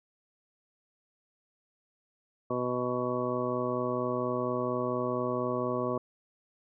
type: harmonic tone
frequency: 124.3 Hz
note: B2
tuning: 12 cents sharp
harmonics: 1 / 2 / 3 / 4 / 5 / 7 / 8 / 9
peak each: -39 / -35 / -34 / -35 / -35 / -46 / -42 / -36 dBFS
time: 2.5-5.98 s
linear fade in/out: 5 ms
effects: none